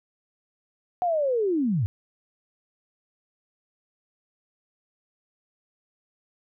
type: linear sweep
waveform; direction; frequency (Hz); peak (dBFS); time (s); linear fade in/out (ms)
sine; down; 734 to 89.5; -21; 1.02-1.86; 0
effects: none